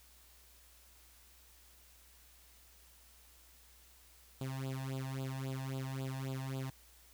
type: tone with flanger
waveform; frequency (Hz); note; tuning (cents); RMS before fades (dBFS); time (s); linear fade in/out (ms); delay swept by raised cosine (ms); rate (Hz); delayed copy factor
sawtooth; 133; C3; +29; -40; 4.41-6.7; 2; 0.25 to 1.17; 3.7; +1
effects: added 60 Hz sine -64 dBFS peak until 7.13 s + white hiss -63 dBFS RMS until 7.13 s